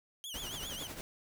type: tone with vibrato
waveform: sawtooth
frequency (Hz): 3136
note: G7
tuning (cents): 0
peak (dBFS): -38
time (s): 0.24-0.87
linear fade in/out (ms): 0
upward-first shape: triangle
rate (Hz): 7.4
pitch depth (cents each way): 190
type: noise with tremolo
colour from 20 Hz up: pink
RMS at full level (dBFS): -42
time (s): 0.34-1.01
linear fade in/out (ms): 0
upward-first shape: triangle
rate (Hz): 11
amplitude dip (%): 65
effects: none